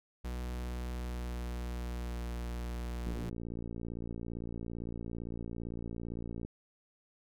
45% pulse tone with pitch glide, 61 to 59.5 Hz, B1 to A#1, -21 to +36 cents, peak -36 dBFS, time 0.24-3.3 s, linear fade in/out 10 ms, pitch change -43 cents, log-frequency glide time 0.7-2.43 s
click train, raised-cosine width 3 ms, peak -28 dBFS, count 196, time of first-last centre 3.07-6.45 s, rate 57.7 Hz
effects none

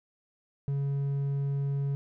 sine tone with hard clipping, 139.8 Hz, C#3, 15 cents sharp, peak -28 dBFS, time 0.68-1.95 s, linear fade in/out 0 ms, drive 3 dB, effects none

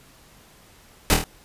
pink noise with echo, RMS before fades -17 dBFS, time 1.1-1.14 s, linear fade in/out 0 ms, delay 25 ms, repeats 4, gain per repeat -4 dB, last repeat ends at 1.24 s, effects pink hiss -52 dBFS RMS until 1.44 s + resampled to 32000 Hz

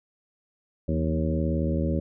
harmonic tone with a mistuned harmonic, 78.5 Hz, D#2, 16 cents sharp, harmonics 1 / 2 / 3 / 4 / 5 / 6 / 7, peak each -27 / -28 / -30 / -32 / -36 / -39 / -33 dBFS, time 0.88-2 s, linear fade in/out 5 ms, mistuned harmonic 2, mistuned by +59 cents, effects none

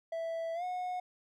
triangle tone with pitch glide, 659.3 to 727.3 Hz, E5 to F#5, 0 to -30 cents, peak -32 dBFS, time 0.12-1 s, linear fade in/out 5 ms, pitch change +170 cents, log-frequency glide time 0.54-0.64 s, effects none

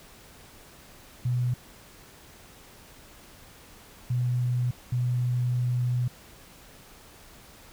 sine tone bursts at uneven times, 123.47 Hz, B2, in tune, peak -23 dBFS, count 3, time 1.25-1.54 / 4.1-4.71 / 4.92-6.08 s, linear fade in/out 5 ms, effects pink hiss -51 dBFS RMS until 7.72 s

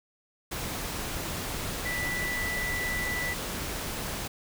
sine tone in noise, 1975.5 Hz, B6, in tune, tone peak -30 dBFS, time 1.85-3.34 s, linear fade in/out 10 ms, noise pink, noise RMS -34 dBFS, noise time 0.51-4.28 s, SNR +1 dB, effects none

